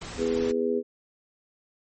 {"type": "noise", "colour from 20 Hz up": "pink", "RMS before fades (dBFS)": -38, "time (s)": [0.01, 0.52], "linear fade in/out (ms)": 10}
{"type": "harmonic tone", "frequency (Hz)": 82.41, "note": "E2", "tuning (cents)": 0, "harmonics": [3, 4, 5, 6], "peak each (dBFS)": [-29, -35, -25, -30], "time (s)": [0.17, 0.83], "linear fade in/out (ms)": 50}
{"effects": ["MP3 32 kbps"]}